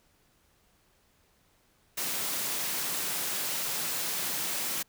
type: high-pass noise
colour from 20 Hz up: white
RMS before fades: -32 dBFS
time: 1.97-4.83 s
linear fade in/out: 10 ms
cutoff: 120 Hz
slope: 48 dB/octave
effects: pink hiss -67 dBFS RMS until 4.88 s